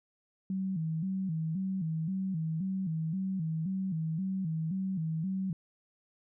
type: tone with vibrato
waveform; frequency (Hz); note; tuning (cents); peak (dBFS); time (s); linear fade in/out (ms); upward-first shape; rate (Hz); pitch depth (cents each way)
sine; 174.61; F3; 0; -30; 0.5-5.53; 2; square; 1.9; 150
effects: none